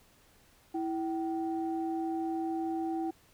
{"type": "tone pair together", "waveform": "sine", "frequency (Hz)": [328.4, 768.8], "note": ["E4", "G5"], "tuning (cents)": [-6, -34], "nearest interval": "octave + minor third", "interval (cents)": 1472, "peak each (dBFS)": [-31, -36], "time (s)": [0.74, 3.11], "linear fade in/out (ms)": 10, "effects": ["tanh soft clip ceiling -23 dBFS", "pink hiss -63 dBFS RMS until 3.33 s"]}